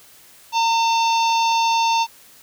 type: harmonic tone with a mistuned harmonic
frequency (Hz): 895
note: A5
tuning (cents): +29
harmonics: 1 / 3 / 4 / 5 / 6 / 7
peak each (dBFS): -16 / -26 / -28 / -30 / -32 / -33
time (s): 0.52-2.07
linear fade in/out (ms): 50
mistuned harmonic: 1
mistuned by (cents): +40
effects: white hiss -48 dBFS RMS until 2.42 s